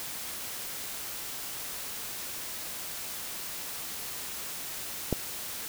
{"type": "click", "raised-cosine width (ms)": 2, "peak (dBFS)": -12, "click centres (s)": 5.127, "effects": ["white hiss -38 dBFS RMS until 5.68 s"]}